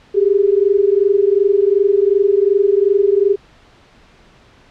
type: tone pair together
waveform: sine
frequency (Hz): 388.9 / 411.6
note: G4 / G#4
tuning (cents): -14 / -16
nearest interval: minor second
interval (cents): 98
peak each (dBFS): -13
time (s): 0.14-3.36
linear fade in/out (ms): 20
effects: pink hiss -48 dBFS RMS until 4.7 s + low-pass 4000 Hz 12 dB/octave